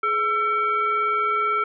sine tone with frequency modulation, 1341 Hz, E6, 29 cents sharp, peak -19 dBFS, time 0.03-1.64 s, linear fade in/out 5 ms, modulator 920 Hz, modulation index 0.62, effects none

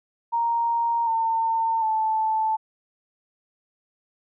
sine tone with pitch steps, 932.3 / 904.2 / 876.9 Hz, A#5 / A5 / A5, 0 / +47 / -6 cents, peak -20 dBFS, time 0.32-2.57 s, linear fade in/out 20 ms, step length 750 ms, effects none

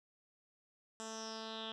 10% pulse tone with low-pass filter sweep, 221.9 Hz, A3, 15 cents sharp, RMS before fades -45 dBFS, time 1-1.72 s, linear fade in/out 0 ms, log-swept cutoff 7300 to 3300 Hz, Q 6.1, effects none

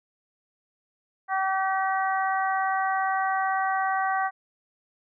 harmonic tone, 383.2 Hz, G4, 39 cents flat, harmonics 2 / 3 / 4 / 5, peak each -25 / -29 / -31 / -33 dBFS, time 1.28-4.31 s, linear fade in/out 50 ms, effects none

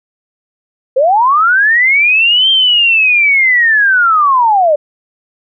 sine linear two-way sweep, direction up then down, 493.9 to 3178 to 570 Hz, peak -6 dBFS, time 0.96-4.76 s, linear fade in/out 10 ms, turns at 2.5 s, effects none

